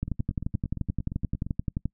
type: two click trains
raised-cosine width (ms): 5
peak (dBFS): -21 / -15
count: 13 / 22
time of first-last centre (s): 0.08-1.466 / 0.03-1.856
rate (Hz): 8.66 / 11.5
effects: noise-tail reverb RT60 0.1 s tail -26 dB re dry